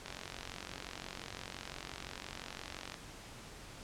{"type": "click train", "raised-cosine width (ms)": 0.2, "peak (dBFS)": -25, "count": 133, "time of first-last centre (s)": [0.06, 2.942], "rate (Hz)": 45.8, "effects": ["pink hiss -51 dBFS RMS until 3.83 s", "low-pass 9000 Hz 12 dB/octave"]}